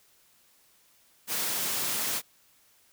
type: high-pass noise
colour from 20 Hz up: white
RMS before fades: -30 dBFS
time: 1.27-2.22 s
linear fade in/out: 50 ms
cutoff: 120 Hz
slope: 24 dB/octave
effects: white hiss -63 dBFS RMS until 2.92 s